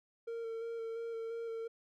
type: tone with vibrato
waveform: triangle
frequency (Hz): 457.6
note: A#4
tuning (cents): -32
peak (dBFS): -36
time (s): 0.27-1.68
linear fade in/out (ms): 10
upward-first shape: square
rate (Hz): 2.9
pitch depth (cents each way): 16
effects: none